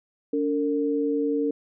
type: tone pair together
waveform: sine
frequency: 286.8 / 455.2 Hz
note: D4 / A#4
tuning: -41 / -41 cents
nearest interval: minor sixth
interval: 800 cents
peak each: -24 / -25 dBFS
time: 0.33-1.51 s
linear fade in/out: 5 ms
effects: none